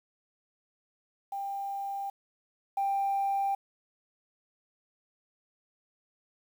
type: tone pair in turn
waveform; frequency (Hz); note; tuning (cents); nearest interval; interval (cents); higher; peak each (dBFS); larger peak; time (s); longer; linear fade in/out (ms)
sine; 793 / 789.9; G5 / G5; +20 / +13; unison; 7; first; -32 / -25; second; 1.32-2.1 / 2.77-3.55; neither; 5
effects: tanh soft clip ceiling -22 dBFS + 9-bit